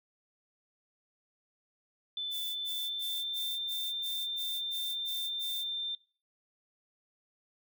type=tone with pitch glide; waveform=sine; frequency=3520 to 3582 Hz; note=A7 to A7; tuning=0 to +30 cents; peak=-33 dBFS; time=2.17-5.95 s; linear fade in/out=2 ms; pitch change=+30 cents; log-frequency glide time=2.51-3.58 s
type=noise bursts; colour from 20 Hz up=violet; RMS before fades=-42 dBFS; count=10; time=2.3-5.647 s; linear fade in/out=50 ms; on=260 ms; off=83 ms
effects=noise-tail reverb RT60 0.4 s tail -21 dB re dry